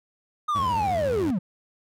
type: linear sweep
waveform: triangle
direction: down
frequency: 1244.5 to 162.7 Hz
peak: -20 dBFS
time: 0.48-1.39 s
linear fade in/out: 10 ms
type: tone with vibrato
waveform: 25% pulse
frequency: 92.1 Hz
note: F#2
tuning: 7 cents flat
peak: -27 dBFS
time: 0.55-1.31 s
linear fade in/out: 5 ms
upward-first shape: sine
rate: 14 Hz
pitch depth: 290 cents each way
effects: none